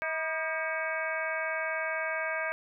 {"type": "harmonic tone with a mistuned harmonic", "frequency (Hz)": 320, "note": "D#4", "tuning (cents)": 49, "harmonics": [2, 3, 4, 5, 6, 7, 8], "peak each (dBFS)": [-35, -41, -39, -34, -42, -36, -46], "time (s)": [0.02, 2.52], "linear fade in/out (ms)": 0, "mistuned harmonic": 4, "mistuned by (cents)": -77, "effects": []}